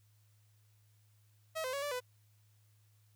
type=tone with pitch steps; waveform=sawtooth; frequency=640 / 514 / 560 / 581 / 499.5 Hz; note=D#5 / C5 / C#5 / D5 / B4; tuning=+49 / -31 / +18 / -19 / +20 cents; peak=-32 dBFS; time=1.55-2.005 s; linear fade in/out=20 ms; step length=91 ms; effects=added 105 Hz sine -65 dBFS peak until 3.15 s + white hiss -75 dBFS RMS until 3.15 s